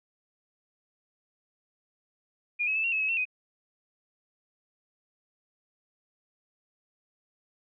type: tone with pitch steps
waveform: sine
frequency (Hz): 2428 / 2566 / 2626 / 2742 / 2588 / 2564 / 2708 / 2506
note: D#7 / E7 / E7 / F7 / E7 / E7 / E7 / D#7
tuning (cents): -43 / -47 / -7 / -32 / -32 / -49 / +46 / +12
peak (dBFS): -25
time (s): 2.59-3.254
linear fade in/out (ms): 20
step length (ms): 83
effects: none